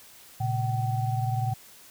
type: tone cluster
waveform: sine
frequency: 115.4 / 135.7 / 763 Hz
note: A#2 / C#3 / G5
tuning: -17 / -36 / -47 cents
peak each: -26 / -32 / -31 dBFS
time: 0.4-1.54 s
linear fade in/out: 10 ms
effects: white hiss -51 dBFS RMS until 1.9 s